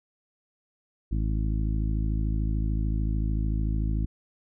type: harmonic tone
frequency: 53.5 Hz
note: A1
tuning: 48 cents flat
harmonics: 1 / 2 / 3 / 4 / 5 / 6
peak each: -25 / -31 / -35 / -37 / -39 / -41 dBFS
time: 1.11-4.06 s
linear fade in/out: 10 ms
effects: none